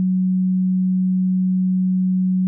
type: tone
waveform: sine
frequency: 185.3 Hz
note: F#3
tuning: 3 cents sharp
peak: -15 dBFS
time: 0-2.47 s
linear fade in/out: 0 ms
effects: none